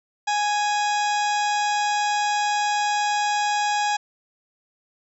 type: harmonic tone with a mistuned harmonic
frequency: 831 Hz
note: G#5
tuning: 1 cent sharp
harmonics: 1 / 2 / 3 / 4 / 5 / 6 / 7 / 8 / 9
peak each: -21 / -29 / -32 / -34 / -37 / -36 / -39 / -38 / -38 dBFS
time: 0.27-3.97 s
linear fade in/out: 10 ms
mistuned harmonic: 5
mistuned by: -99 cents
effects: none